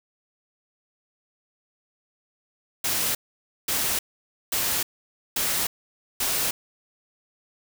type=noise bursts; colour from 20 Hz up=white; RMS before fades=-25 dBFS; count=5; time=2.84-6.51 s; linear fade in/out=5 ms; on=310 ms; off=530 ms; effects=none